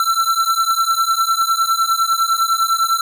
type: beating tone pair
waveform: square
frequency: 1338 / 1347.9 Hz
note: E6 / E6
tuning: +25 / +38 cents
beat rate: 9.9 Hz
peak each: -18 dBFS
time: 0-3.01 s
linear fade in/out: 2 ms
effects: none